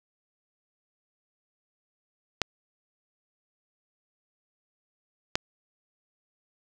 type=clicks; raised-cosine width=0.2 ms; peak=-6 dBFS; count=2; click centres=2.417 / 5.355 s; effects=none